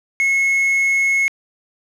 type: tone with quantisation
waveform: triangle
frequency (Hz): 2180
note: C#7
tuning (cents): -29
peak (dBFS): -12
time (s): 0.2-1.28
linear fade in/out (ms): 0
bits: 6
effects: low-pass 11000 Hz 12 dB/octave